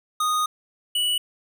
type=tone pair in turn; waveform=square; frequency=1239 / 2947 Hz; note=D#6 / F#7; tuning=-8 / -8 cents; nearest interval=octave + minor third; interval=1500 cents; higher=second; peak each=-21 dBFS; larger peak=neither; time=0.2-0.46 / 0.95-1.18 s; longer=first; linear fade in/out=5 ms; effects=none